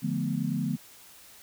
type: chord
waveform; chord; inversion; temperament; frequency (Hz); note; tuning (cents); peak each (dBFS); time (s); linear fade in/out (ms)
sine; B half-diminished seventh; first; equal with one note detuned; 146.83 / 174.61 / 216.6 / 246.9; D3 / F3 / A3 / B3; 0 / 0 / -27 / 0; -32; 0.02-0.77; 20
effects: white hiss -52 dBFS RMS until 1.42 s